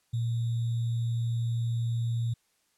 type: tone with sample-and-hold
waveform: sine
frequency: 116.54 Hz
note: A#2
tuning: in tune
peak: -26 dBFS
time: 0.13-2.34 s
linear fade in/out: 10 ms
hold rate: 3675 Hz
effects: white hiss -71 dBFS RMS until 2.77 s + low-pass 11000 Hz 12 dB/octave